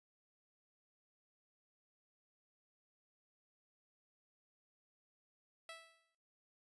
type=tone with exponential decay; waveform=10% pulse; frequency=657 Hz; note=E5; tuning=6 cents flat; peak=-38 dBFS; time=5.69-6.15 s; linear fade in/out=2 ms; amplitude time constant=100 ms; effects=noise-tail reverb RT60 0.5 s tail -19 dB re dry + resampled to 22050 Hz